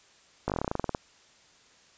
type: slowing click train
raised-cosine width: 1 ms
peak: -14 dBFS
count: 15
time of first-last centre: 0.48-0.948 s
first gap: 18 ms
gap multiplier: 1.09
effects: white hiss -59 dBFS RMS until 1.97 s + resampled to 16000 Hz